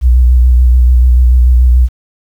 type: tone with vibrato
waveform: sine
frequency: 61.74 Hz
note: B1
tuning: in tune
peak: -3 dBFS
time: 0.01-1.89 s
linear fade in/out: 50 ms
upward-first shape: square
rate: 6.9 Hz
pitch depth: 32 cents each way
effects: 7-bit